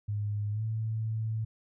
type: tone with pitch glide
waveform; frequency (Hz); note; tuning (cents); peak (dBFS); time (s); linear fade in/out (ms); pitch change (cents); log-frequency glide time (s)
sine; 103.83 to 110.64; G#2 to A2; 0 to +10; -29; 0.08-1.45; 10; +110; 0.51-0.63
effects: none